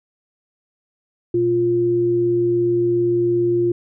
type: tone pair together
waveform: sine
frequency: 122.18 / 349.2 Hz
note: B2 / F4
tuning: -18 / 0 cents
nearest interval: octave + tritone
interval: 1818 cents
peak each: -26 / -15 dBFS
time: 1.34-3.72 s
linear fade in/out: 5 ms
effects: none